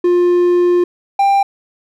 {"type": "tone pair in turn", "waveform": "triangle", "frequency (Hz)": [353.2, 792.9], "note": ["F4", "G5"], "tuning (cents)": [20, 20], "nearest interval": "octave + major second", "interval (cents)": 1400, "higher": "second", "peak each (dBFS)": -7, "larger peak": "neither", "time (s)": [[0.04, 0.84], [1.19, 1.43]], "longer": "first", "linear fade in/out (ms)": 5, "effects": []}